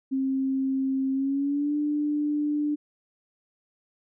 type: tone with pitch glide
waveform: sine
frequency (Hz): 266.9 to 296.1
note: C4 to D4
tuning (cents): +35 to +14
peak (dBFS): -23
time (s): 0.11-2.76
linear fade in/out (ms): 20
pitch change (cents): +179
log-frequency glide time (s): 1.13-1.76
effects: none